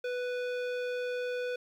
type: tone with low-pass filter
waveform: square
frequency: 494.8 Hz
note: B4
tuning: 3 cents sharp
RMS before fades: -34 dBFS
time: 0.04-1.56 s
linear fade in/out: 5 ms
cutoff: 3200 Hz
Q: 0.88
effects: 10-bit